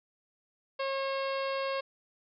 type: harmonic tone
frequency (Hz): 542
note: C#5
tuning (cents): -39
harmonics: 1 / 2 / 3 / 4 / 5 / 6 / 7 / 8 / 9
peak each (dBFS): -32 / -36 / -43 / -44 / -43 / -48 / -50 / -47 / -51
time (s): 0.79-1.81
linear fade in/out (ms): 10
effects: none